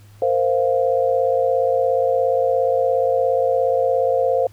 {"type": "chord", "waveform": "sine", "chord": "Bb suspended second", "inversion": "none", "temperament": "equal", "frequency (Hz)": [466.2, 523.3, 698.5], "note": ["Bb4", "C5", "F5"], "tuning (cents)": [0, 0, 0], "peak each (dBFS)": [-22, -17, -22], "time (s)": [0.22, 4.47], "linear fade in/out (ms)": 2, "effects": ["added 102 Hz sine -43 dBFS peak until 4.52 s", "pink hiss -54 dBFS RMS until 4.52 s"]}